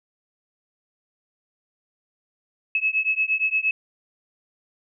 sine beating tone pair, 2581 / 2589.6 Hz, E7 / E7, -37 / -31 cents, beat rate 8.6 Hz, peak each -23 dBFS, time 2.75-3.71 s, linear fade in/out 2 ms, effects none

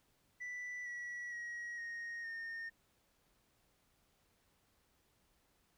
sine tone with pitch steps, 1975.5 / 1938.2 / 1901.6 / 1865.7 / 1830.5 Hz, B6 / B6 / A#6 / A#6 / A#6, 0 / -33 / +34 / +1 / -32 cents, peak -39 dBFS, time 0.4-2.7 s, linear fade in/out 20 ms, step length 460 ms, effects tanh soft clip ceiling -41 dBFS + pink hiss -75 dBFS RMS until 5.77 s

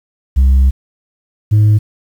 sine tone pair in turn, 66.1 / 106.05 Hz, C2 / G#2, +18 / +37 cents, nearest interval minor sixth, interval 819 cents, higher second, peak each -3 dBFS, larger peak neither, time 0.36-0.71 / 1.51-1.79 s, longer first, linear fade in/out 20 ms, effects tanh soft clip ceiling -5 dBFS + 7-bit

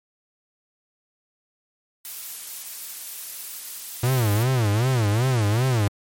blue noise, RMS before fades -34 dBFS, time 2.05-4.43 s, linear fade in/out 0 ms
45% pulse tone with vibrato, 115.9 Hz, A#2, 10 cents flat, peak -18 dBFS, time 4.03-5.88 s, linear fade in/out 5 ms, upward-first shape sine, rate 2.6 Hz, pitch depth 230 cents each way
effects MP3 64 kbps

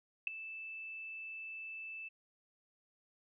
sine tone with ADSR envelope, 2637 Hz, E7, in tune, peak -26 dBFS, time 0.27-2.09 s, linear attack 3 ms, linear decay 6 ms, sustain -17 dB, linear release 15 ms, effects none

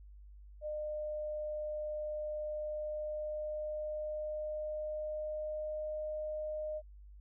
sine tone with pitch glide, 606 to 613.4 Hz, D#5 to D#5, -46 to -25 cents, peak -36 dBFS, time 0.61-6.82 s, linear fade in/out 50 ms, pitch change +21 cents, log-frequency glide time 2.38-5.84 s, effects added 50 Hz sine -51 dBFS peak until 7.2 s

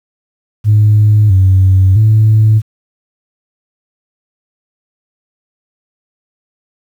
sine tone with pitch steps, 105.8 / 94.7 / 108.7 Hz, G#2 / F#2 / A2, +33 / +41 / -21 cents, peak -3 dBFS, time 0.64-2.62 s, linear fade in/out 50 ms, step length 660 ms, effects tanh soft clip ceiling -1 dBFS + 7-bit

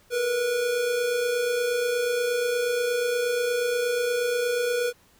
square tone pair together, 457.5 / 485.9 Hz, A#4 / B4, -32 / -28 cents, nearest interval minor second, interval 104 cents, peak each -34 / -24 dBFS, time 0.1-4.93 s, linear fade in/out 50 ms, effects pink hiss -59 dBFS RMS until 5.19 s

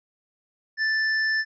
sine tone with tanh clipping, 1760 Hz, A6, in tune, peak -23 dBFS, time 0.77-1.45 s, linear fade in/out 50 ms, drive 16 dB, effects resampled to 16000 Hz

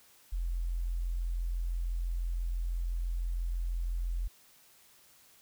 sine tone, 43 Hz, F1, 26 cents flat, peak -30 dBFS, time 0.32-4.28 s, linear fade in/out 10 ms, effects white hiss -61 dBFS RMS until 5.41 s

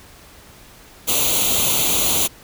white noise with comb filter, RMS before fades -18 dBFS, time 1.07-2.28 s, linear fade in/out 20 ms, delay 0.29 ms, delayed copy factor +0.8, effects pink hiss -45 dBFS RMS until 2.43 s

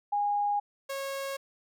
sine / sawtooth tone pair in turn, 820 / 547.3 Hz, G#5 / C#5, -22 / -22 cents, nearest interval perfect fifth, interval 700 cents, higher first, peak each -25 / -29 dBFS, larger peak first, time 0.12-0.6 / 0.89-1.37 s, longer neither, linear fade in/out 10 ms, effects none

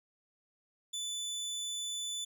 25% pulse tone, 3494 Hz, A7, 13 cents flat, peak -32 dBFS, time 0.93-2.25 s, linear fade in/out 10 ms, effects none

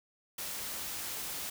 white noise, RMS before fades -39 dBFS, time 0.38-1.5 s, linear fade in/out 5 ms, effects none

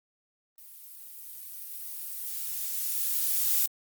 violet noise with level ramp, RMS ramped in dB -49 to -24 dBFS, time 0.58-3.66 s, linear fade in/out 2 ms, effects Opus 32 kbps

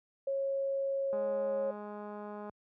sine tone, 547 Hz, C#5, 23 cents flat, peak -30 dBFS, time 0.27-1.71 s, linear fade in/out 5 ms
click train, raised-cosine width 1 ms, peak -31 dBFS, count 285, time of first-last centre 1.13-2.495 s, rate 208 Hz
effects high-pass 80 Hz 12 dB/octave

